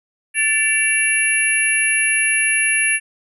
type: tone cluster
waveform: sine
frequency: 1754 / 2303 / 2734 / 10960 Hz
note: A6 / D7 / F7 / F9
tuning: -6 / -34 / -37 / -34 cents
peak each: -20 dBFS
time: 0.34-3 s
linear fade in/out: 50 ms
effects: none